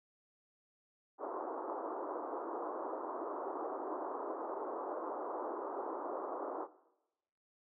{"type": "band-pass noise", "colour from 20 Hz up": "pink", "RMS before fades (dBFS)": -41, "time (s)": [1.18, 6.68], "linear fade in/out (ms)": 50, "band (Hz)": [310, 1200], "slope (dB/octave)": 48, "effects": ["noise-tail reverb RT60 0.9 s tail -17 dB re dry"]}